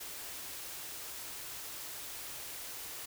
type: band-stop noise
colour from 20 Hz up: white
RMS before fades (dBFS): -44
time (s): 0-3.06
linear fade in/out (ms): 10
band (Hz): 170 to 250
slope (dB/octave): 96
effects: none